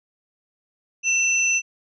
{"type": "tone pair together", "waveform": "sine", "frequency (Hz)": [2687, 6028], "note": ["E7", "F#8"], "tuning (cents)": [33, 31], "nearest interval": "octave + major second", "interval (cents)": 1398, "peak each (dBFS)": [-19, -22], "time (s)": [1.03, 1.62], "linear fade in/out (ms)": 50, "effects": []}